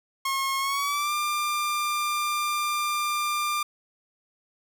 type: tone with pitch glide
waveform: sawtooth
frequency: 1082 to 1193.6 Hz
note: C#6 to D6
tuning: -42 to +28 cents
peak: -21 dBFS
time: 0.25-3.63 s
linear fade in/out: 5 ms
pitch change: +170 cents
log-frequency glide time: 0.59-1.13 s
effects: none